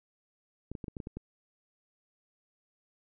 clicks, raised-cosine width 3 ms, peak -26 dBFS, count 8, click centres 0.716 / 0.752 / 0.842 / 0.882 / 0.968 / 1.002 / 1.071 / 1.17 s, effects none

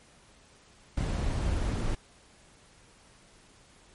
brown noise, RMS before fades -29 dBFS, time 0.97-1.95 s, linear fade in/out 5 ms, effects pink hiss -58 dBFS RMS until 3.94 s + MP3 48 kbps

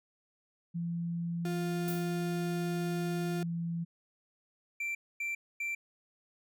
sine tone with pitch glide, 170 to 168.63 Hz, F3 to E3, -46 to +40 cents, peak -32 dBFS, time 0.74-3.85 s, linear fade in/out 20 ms, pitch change -14 cents, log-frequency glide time 2.11-3.11 s
35% pulse tone, 350.9 Hz, F4, 8 cents sharp, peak -34 dBFS, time 1.45-3.43 s, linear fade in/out 2 ms
violet noise with exponential decay, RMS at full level -38 dBFS, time 1.88-2.2 s, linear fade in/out 1 ms, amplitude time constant 68 ms
triangle tone bursts, 2349 Hz, D7, in tune, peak -31 dBFS, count 3, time 4.8-5.75 s, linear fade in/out 5 ms, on 150 ms, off 250 ms
effects none

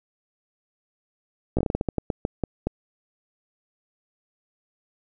slowing click train, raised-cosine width 2 ms, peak -10 dBFS, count 14, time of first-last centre 1.57-2.67 s, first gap 16 ms, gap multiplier 1.25, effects none

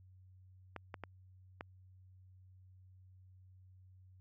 clicks, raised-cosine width 0.5 ms, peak -28 dBFS, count 4, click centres 0.763 / 0.942 / 1.037 / 1.609 s, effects added 93 Hz sine -58 dBFS peak until 4.2 s

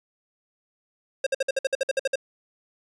square tone bursts, 536 Hz, C5, 42 cents sharp, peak -21 dBFS, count 12, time 1.24-2.157 s, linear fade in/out 5 ms, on 26 ms, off 55 ms, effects resampled to 22050 Hz

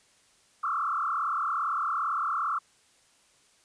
sine tone with frequency modulation, 1244.5 Hz, D#6, in tune, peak -26 dBFS, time 0.63-2.59 s, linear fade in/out 10 ms, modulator 37.6 Hz, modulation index 3.8, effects white hiss -63 dBFS RMS until 3.64 s + resampled to 22050 Hz

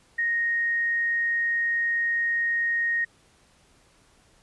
sine tone, 1864.7 Hz, A#6, in tune, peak -22 dBFS, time 0.18-3.05 s, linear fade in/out 10 ms, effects pink hiss -60 dBFS RMS until 4.42 s + resampled to 24000 Hz

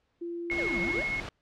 sine tone, 342.5 Hz, F4, 34 cents flat, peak -33 dBFS, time 0.21-1.01 s, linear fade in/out 10 ms
sine tone with tremolo, 2172 Hz, C#7, 36 cents flat, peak -27 dBFS, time 0.5-1.2 s, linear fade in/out 0 ms, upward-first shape sine, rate 13 Hz, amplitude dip 35%
pink noise, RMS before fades -38 dBFS, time 0.51-1.29 s, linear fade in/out 2 ms
square exponential two-way sweep, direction down then up, 670 to 166.8 to 670 Hz, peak -35 dBFS, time 0.58-1.03 s, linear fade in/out 5 ms, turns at 0.81 s
effects pink hiss -74 dBFS RMS until 1.41 s + low-pass 4000 Hz 12 dB/octave

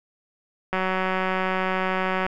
click train, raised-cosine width 0.5 ms, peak -10 dBFS, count 288, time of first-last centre 0.73-2.265 s, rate 187 Hz, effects none

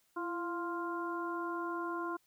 harmonic tone with a mistuned harmonic, 349.2 Hz, F4, in tune, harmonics 1 / 2 / 3 / 4, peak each -38 / -46 / -39 / -43 dBFS, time 0.16-2.17 s, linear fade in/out 10 ms, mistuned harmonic 1, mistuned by -54 cents, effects white hiss -73 dBFS RMS until 2.26 s

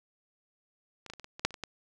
clicks, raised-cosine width 0.2 ms, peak -28 / -24 / -28 / -29 / -28 / -26 / -7 / -30 / -26 / -19 dBFS, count 10, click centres 1.063 / 1.1 / 1.136 / 1.197 / 1.244 / 1.395 / 1.45 / 1.507 / 1.542 / 1.637 s, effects none

